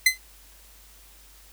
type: tone with exponential decay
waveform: sawtooth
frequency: 2044 Hz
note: C7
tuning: 41 cents flat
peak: -8 dBFS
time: 0.06-0.18 s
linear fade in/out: 5 ms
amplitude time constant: 25 ms
effects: added 50 Hz sine -53 dBFS peak until 1.52 s + white hiss -53 dBFS RMS until 1.52 s